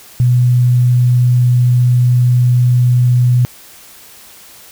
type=tone; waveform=sine; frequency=123.47 Hz; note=B2; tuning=in tune; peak=-7 dBFS; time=0.2-3.45 s; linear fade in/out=0 ms; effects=white hiss -39 dBFS RMS until 4.71 s